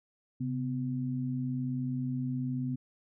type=tone pair together; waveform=sine; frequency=133.4 / 252.3 Hz; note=C3 / B3; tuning=+34 / +37 cents; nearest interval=major seventh; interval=1103 cents; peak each=-33 / -33 dBFS; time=0.4-2.76 s; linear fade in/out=10 ms; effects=none